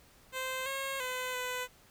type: tone with pitch steps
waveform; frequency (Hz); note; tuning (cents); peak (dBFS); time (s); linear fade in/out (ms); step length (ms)
10% pulse; 519 / 542 / 507 / 501; C5 / C#5 / B4 / B4; -14 / -39 / +45 / +25; -26; 0.32-1.68; 50; 340
effects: pink hiss -61 dBFS RMS until 1.9 s